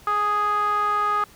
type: tone with band-pass filter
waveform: sawtooth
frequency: 415.3 Hz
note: G#4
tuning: in tune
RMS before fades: -22 dBFS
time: 0.07-1.24 s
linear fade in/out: 2 ms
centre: 1200 Hz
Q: 6.7
effects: pink hiss -50 dBFS RMS until 1.35 s